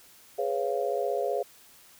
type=chord; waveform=sine; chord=C# dominant seventh; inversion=second; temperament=just; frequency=415.8 / 498.9 / 554.4 / 693 Hz; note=G#4 / B4 / C#5 / E#5; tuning=+2 / +17 / 0 / -14 cents; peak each=-31 / -32 / -31 / -32 dBFS; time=0.38-1.43 s; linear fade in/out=10 ms; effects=white hiss -55 dBFS RMS until 1.99 s